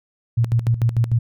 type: tone with tremolo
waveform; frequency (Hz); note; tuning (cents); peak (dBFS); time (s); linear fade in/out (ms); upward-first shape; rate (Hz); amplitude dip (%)
sine; 116.54; A#2; 0; -13; 0.37-1.19; 10; square; 6.7; 75
effects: none